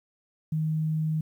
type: tone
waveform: sine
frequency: 156.7 Hz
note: D#3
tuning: 13 cents sharp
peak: -24 dBFS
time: 0.52-1.21 s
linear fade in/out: 5 ms
effects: 10-bit